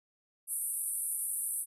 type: band-pass noise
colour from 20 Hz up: white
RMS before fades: -35 dBFS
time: 0.47-1.66 s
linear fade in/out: 50 ms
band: 8700 to 12000 Hz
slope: 96 dB/octave
effects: none